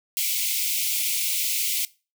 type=high-pass noise; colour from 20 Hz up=white; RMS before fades=-25 dBFS; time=0.17-1.85 s; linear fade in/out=0 ms; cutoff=2100 Hz; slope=96 dB/octave; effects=noise-tail reverb RT60 0.3 s tail -20 dB re dry